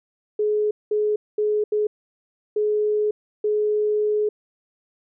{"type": "tone bursts at uneven times", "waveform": "sine", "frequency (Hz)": 422.3, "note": "G#4", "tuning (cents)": 29, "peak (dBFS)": -18, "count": 6, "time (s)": [[0.39, 0.71], [0.91, 1.16], [1.38, 1.64], [1.72, 1.87], [2.56, 3.11], [3.44, 4.29]], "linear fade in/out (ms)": 5, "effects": []}